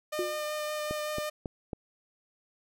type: tone with vibrato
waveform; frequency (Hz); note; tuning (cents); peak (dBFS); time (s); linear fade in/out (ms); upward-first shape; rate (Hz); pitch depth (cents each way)
sawtooth; 605; D#5; -49; -28; 0.12-1.3; 10; sine; 5.3; 10
type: tone with exponential decay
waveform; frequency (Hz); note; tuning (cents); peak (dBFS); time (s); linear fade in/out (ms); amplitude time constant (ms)
sine; 359.5; F#4; -50; -26; 0.19-0.47; 1; 59
type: click train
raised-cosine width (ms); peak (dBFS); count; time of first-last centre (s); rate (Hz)
2; -21; 4; 0.91-1.732; 3.65
effects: none